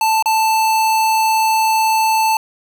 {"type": "tone with dropouts", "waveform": "square", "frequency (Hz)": 882, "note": "A5", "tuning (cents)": 4, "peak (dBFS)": -13, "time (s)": [0.01, 2.37], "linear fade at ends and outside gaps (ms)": 2, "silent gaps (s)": [0.225, 0.258], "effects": []}